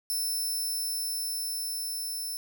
10% pulse tone with level ramp, 5300 Hz, E8, 9 cents sharp, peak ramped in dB -22 to -27 dBFS, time 0.1-2.37 s, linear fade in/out 0 ms, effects none

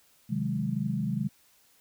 sine chord, Ab dominant seventh, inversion first, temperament equal, 130.81 / 155.56 / 185 / 207.7 Hz, C3 / Eb3 / Gb3 / Ab3, 0 / 0 / 0 / 0 cents, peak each -33 / -33 / -34 / -31 dBFS, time 0.29-1.29 s, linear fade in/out 20 ms, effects white hiss -63 dBFS RMS until 1.8 s

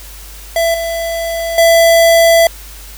square tone with level steps, 667 Hz, E5, 20 cents sharp, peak -11 / -17 / -6 dBFS, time 0.56-2.47 s, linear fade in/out 2 ms, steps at 0.74 / 1.58 s, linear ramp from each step 2 ms, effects added 50 Hz sine -32 dBFS peak until 2.97 s + white hiss -35 dBFS RMS until 2.97 s

